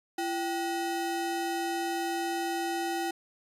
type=ring-modulated tone; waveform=square; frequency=560 Hz; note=C#5; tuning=18 cents sharp; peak=-27 dBFS; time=0.18-3.11 s; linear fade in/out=5 ms; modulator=221 Hz; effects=resampled to 32000 Hz